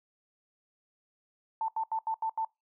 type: tone bursts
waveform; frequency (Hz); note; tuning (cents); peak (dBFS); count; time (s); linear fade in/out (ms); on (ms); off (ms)
sine; 890; A5; +20; -28; 6; 1.61-2.448; 2; 73; 80
effects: noise-tail reverb RT60 0.2 s tail -23 dB re dry